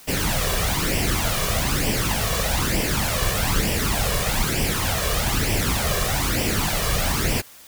pink noise with flanger, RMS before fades -22 dBFS, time 0.07-7.42 s, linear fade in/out 20 ms, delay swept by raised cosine 0.37 to 1.77 ms, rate 1.1 Hz, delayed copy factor +0.65, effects white hiss -46 dBFS RMS until 7.67 s

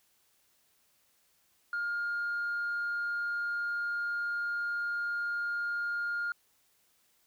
sine tone, 1413 Hz, F6, 20 cents sharp, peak -29 dBFS, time 1.73-6.32 s, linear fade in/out 2 ms, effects tanh soft clip ceiling -28 dBFS + white hiss -70 dBFS RMS until 7.26 s

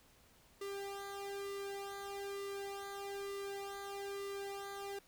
sawtooth tone with flanger, 397.7 Hz, G4, 25 cents sharp, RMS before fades -44 dBFS, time 0.61-4.99 s, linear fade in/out 5 ms, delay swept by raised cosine 1.3 to 2.15 ms, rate 1.1 Hz, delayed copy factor -0.95, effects pink hiss -66 dBFS RMS until 5.07 s

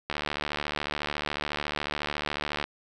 click train, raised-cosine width 0.3 ms, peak -13 dBFS, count 189, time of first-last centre 0.1-2.641 s, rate 74 Hz, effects none

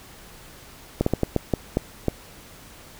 slowing click train, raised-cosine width 2 ms, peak -6 dBFS, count 8, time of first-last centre 1.01-2.083 s, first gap 54 ms, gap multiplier 1.34, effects pink hiss -46 dBFS RMS until 2.99 s

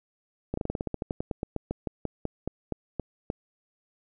slowing click train, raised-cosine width 2 ms, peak -16 dBFS, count 23, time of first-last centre 0.54-3.301 s, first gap 34 ms, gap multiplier 1.11, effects none

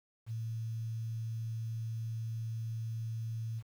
sine tone with quantisation, 112.9 Hz, A2, 45 cents sharp, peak -35 dBFS, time 0.26-3.63 s, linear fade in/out 50 ms, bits 10, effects none

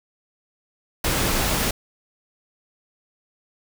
pink noise, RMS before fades -22 dBFS, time 1.04-1.71 s, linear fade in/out 5 ms, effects none

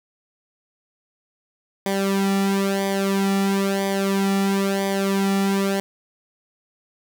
sawtooth tone with flanger, 196 Hz, G3, in tune, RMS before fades -21 dBFS, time 1.86-5.8 s, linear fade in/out 0 ms, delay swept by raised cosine 0.73 to 1.93 ms, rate 1 Hz, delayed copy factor -0.8, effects none

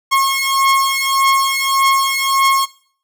sawtooth beating tone pair, 1084 / 1085.7 Hz, C#6 / C#6, -39 / -36 cents, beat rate 1.7 Hz, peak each -12 dBFS, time 0.11-2.66 s, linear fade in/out 20 ms, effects noise-tail reverb RT60 0.5 s tail -18 dB re dry

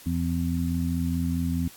harmonic tone, 84.8 Hz, E2, 50 cents sharp, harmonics 1 / 2 / 3, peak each -28 / -28 / -28 dBFS, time 0.06-1.68 s, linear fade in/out 5 ms, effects white hiss -48 dBFS RMS until 1.76 s + AAC 64 kbps

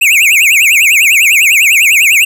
square tone with vibrato, 2451 Hz, D#7, 27 cents flat, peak -5 dBFS, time 0.01-2.25 s, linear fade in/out 10 ms, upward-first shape triangle, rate 10 Hz, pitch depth 270 cents each way, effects none

